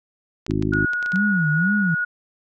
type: clicks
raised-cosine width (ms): 0.2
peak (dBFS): -18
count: 9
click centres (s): 0.465 / 0.509 / 0.625 / 0.736 / 0.934 / 1.027 / 1.061 / 1.12 / 1.159
type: harmonic tone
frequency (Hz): 51.91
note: G#1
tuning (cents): 0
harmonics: 1 / 2 / 3 / 4 / 5 / 6 / 7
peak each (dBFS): -30 / -26 / -26 / -31 / -26 / -25 / -28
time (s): 0.48-0.86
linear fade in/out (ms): 10
type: tone with tremolo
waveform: sine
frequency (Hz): 1452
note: F#6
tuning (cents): -33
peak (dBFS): -19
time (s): 0.72-2.05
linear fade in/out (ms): 10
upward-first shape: triangle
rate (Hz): 2.4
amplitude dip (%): 25
type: tone with vibrato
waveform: sine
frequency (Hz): 177.7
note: F3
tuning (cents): +30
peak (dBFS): -18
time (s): 1.13-1.95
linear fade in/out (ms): 10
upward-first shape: sine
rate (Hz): 2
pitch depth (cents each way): 280
effects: none